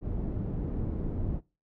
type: low-pass noise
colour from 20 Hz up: pink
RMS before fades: -32 dBFS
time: 0.01-1.41 s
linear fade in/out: 50 ms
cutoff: 310 Hz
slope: 12 dB/octave
effects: noise-tail reverb RT60 0.3 s tail -22 dB re dry